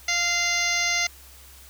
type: harmonic tone with a mistuned harmonic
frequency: 698.5 Hz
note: F5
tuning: in tune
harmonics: 1 / 2 / 3 / 4 / 5 / 6 / 7 / 8 / 9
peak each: -34 / -34 / -24 / -33 / -34 / -32 / -32 / -33 / -29 dBFS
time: 0.08-1.07 s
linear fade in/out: 5 ms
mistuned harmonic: 3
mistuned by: -16 cents
effects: added 66 Hz sine -49 dBFS peak until 1.69 s + white hiss -49 dBFS RMS until 1.69 s